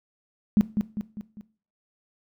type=tone with echo; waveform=sine; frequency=209.9 Hz; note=G#3; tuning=19 cents sharp; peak=-14 dBFS; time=0.57-0.61 s; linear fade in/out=0 ms; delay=200 ms; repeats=4; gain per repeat=-6 dB; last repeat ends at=1.41 s; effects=noise-tail reverb RT60 0.4 s tail -18 dB re dry